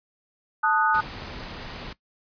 sine chord, D# diminished, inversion second, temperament equal, 880 / 1244.5 / 1480 Hz, A5 / D#6 / F#6, 0 / 0 / 0 cents, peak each -23 dBFS, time 0.63-1.01 s, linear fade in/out 10 ms
pink noise, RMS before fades -37 dBFS, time 0.94-1.93 s, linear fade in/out 5 ms
effects noise-tail reverb RT60 0.1 s tail -18 dB re dry + resampled to 11025 Hz

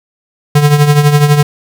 square tone with tremolo, 146.83 Hz, D3, in tune, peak -3 dBFS, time 0.55-1.43 s, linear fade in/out 5 ms, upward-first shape triangle, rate 12 Hz, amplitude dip 70%, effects 7-bit

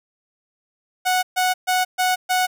sawtooth tone bursts, 737 Hz, F#5, 7 cents flat, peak -13 dBFS, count 5, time 1.05-2.47 s, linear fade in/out 20 ms, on 180 ms, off 130 ms, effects none

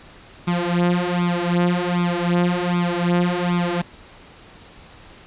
sawtooth tone with flanger, 175.6 Hz, F3, 10 cents sharp, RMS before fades -20 dBFS, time 0.47-3.82 s, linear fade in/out 10 ms, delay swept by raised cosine 0.84 to 5.64 ms, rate 1.3 Hz, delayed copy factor +0.85, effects pink hiss -45 dBFS RMS until 5.26 s + resampled to 8000 Hz

